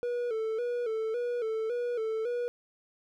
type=tone with vibrato; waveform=triangle; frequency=462.4 Hz; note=A#4; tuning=14 cents flat; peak=-27 dBFS; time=0.03-2.48 s; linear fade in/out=0 ms; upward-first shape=square; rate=1.8 Hz; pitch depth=79 cents each way; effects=none